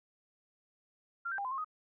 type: tone with pitch steps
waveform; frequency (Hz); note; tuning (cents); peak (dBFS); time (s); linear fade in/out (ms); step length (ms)
sine; 1384 / 1565 / 801 / 1021 / 1077 / 1251; F6 / G6 / G5 / C6 / C6 / D#6; -16 / -3 / +37 / -43 / +50 / +9; -34; 1.25-1.646; 10; 66
effects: none